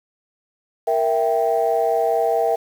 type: chord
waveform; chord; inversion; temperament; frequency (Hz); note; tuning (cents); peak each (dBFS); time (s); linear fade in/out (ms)
sine; E diminished; second; equal; 466.2 / 659.3 / 784; Bb4 / E5 / G5; 0 / 0 / 0; -20 / -19 / -21; 0.87-2.56; 10
effects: tanh soft clip ceiling -8 dBFS + 7-bit